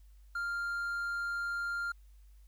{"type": "tone", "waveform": "triangle", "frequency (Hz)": 1396.9, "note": "F6", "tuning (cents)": 0, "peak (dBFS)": -31, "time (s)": [0.35, 1.92], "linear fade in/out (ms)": 5, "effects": ["added 50 Hz sine -54 dBFS peak until 2.47 s", "white hiss -74 dBFS RMS until 2.47 s"]}